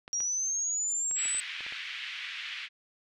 clicks, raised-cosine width 0.3 ms, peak -28 dBFS, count 8, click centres 0.079 / 0.205 / 1.112 / 1.255 / 1.347 / 1.607 / 1.665 / 1.724 s
sine linear sweep, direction up, 5640 to 8090 Hz, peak -28 dBFS, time 0.13-1.4 s, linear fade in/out 0 ms
white band-pass noise, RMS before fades -39 dBFS, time 1.15-2.69 s, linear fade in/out 50 ms, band 1800 to 3100 Hz, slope 24 dB/octave
effects none

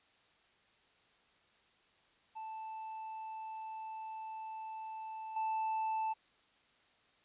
triangle tone with level steps, 880 Hz, A5, in tune, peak -40 / -31 dBFS, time 2.35-6.14 s, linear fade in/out 20 ms, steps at 5.36 s, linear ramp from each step 5 ms, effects white hiss -69 dBFS RMS until 7.24 s + resampled to 8000 Hz

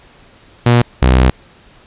sawtooth tone pair in turn, 120 / 63.57 Hz, B2 / C2, -49 / -49 cents, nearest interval major seventh, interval 1100 cents, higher first, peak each -3 dBFS, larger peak neither, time 0.66-0.82 / 1.02-1.3 s, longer second, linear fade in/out 5 ms, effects pink hiss -45 dBFS RMS until 1.86 s + resampled to 8000 Hz

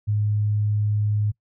sine tone, 104.9 Hz, G#2, 18 cents sharp, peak -19 dBFS, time 0.07-1.32 s, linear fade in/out 20 ms, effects noise-tail reverb RT60 0.1 s tail -22 dB re dry

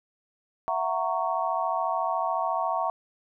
sine chord, F# dominant seventh, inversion third, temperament just, 666 / 740 / 925 / 1110 Hz, E5 / F#5 / A#5 / C#6, +18 / 0 / -14 / +2 cents, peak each -30 dBFS, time 0.68-2.9 s, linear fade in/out 0 ms, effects none

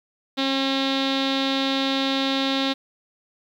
sawtooth tone with low-pass filter, 270 Hz, C#4, 45 cents flat, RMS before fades -23 dBFS, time 0.37-2.74 s, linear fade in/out 20 ms, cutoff 3800 Hz, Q 6.3, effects 9-bit

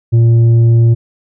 sine tone with tanh clipping, 116 Hz, A#2, 8 cents flat, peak -6 dBFS, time 0.12-0.95 s, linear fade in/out 20 ms, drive 5 dB, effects none

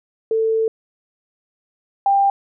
sine tone pair in turn, 445.2 / 793.3 Hz, A4 / G5, +20 / +20 cents, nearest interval minor seventh, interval 1000 cents, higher second, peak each -15 / -12 dBFS, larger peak second, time 0.31-0.68 / 2.06-2.3 s, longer first, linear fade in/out 2 ms, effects none

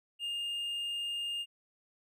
triangle tone, 2822 Hz, F7, 17 cents sharp, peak -32 dBFS, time 0.19-1.46 s, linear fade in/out 50 ms, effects none

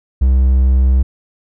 triangle tone, 64.8 Hz, C2, 16 cents flat, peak -6 dBFS, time 0.21-1.03 s, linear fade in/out 10 ms, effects none

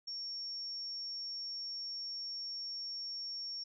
sine tone, 5500 Hz, F8, 27 cents flat, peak -39 dBFS, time 0.07-3.64 s, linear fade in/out 10 ms, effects none

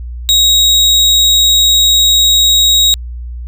35% pulse tone, 3796 Hz, A#7, 31 cents sharp, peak -4 dBFS, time 0.29-2.94 s, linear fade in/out 0 ms, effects added 60 Hz sine -21 dBFS peak until 3.47 s

